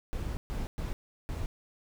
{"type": "noise bursts at uneven times", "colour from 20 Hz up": "brown", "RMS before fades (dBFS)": -34, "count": 4, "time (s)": [[0.13, 0.37], [0.5, 0.67], [0.78, 0.93], [1.29, 1.46]], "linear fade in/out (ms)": 0, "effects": []}